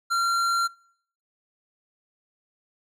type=tone with hard clipping; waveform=sine; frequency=1374 Hz; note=F6; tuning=29 cents flat; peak=-23 dBFS; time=0.1-0.68 s; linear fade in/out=20 ms; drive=13 dB; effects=noise-tail reverb RT60 0.6 s tail -24 dB re dry